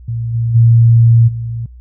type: tone with level steps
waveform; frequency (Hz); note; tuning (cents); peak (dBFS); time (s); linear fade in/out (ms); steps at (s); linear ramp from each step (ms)
sine; 116; A#2; -8; -16 / -12 / -4 / -18; 0.08-1.66; 5; 0.33 / 0.54 / 1.27; 20
effects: added 61 Hz sine -33 dBFS peak until 1.8 s